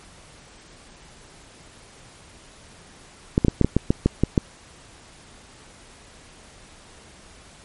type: clicks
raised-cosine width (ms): 3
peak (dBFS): -3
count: 10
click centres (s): 3.379 / 3.448 / 3.483 / 3.613 / 3.646 / 3.766 / 3.905 / 4.06 / 4.236 / 4.378
effects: pink hiss -48 dBFS RMS until 7.64 s + MP3 48 kbps